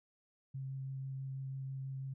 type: tone with vibrato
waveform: sine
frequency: 134.1 Hz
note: C3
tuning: 43 cents sharp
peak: -39 dBFS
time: 0.54-2.14 s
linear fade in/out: 10 ms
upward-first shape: sine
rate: 6.1 Hz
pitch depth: 9 cents each way
effects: none